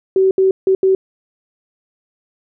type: tone bursts at uneven times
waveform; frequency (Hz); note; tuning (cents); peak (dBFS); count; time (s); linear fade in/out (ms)
sine; 381.1; G4; -49; -9; 4; 0.16-0.31 / 0.38-0.51 / 0.67-0.75 / 0.83-0.95; 2
effects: none